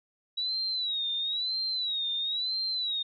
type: tone with vibrato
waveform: sine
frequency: 3881 Hz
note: B7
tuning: 31 cents flat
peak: -28 dBFS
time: 0.37-3.03 s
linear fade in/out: 10 ms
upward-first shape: sine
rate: 1 Hz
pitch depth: 120 cents each way
effects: none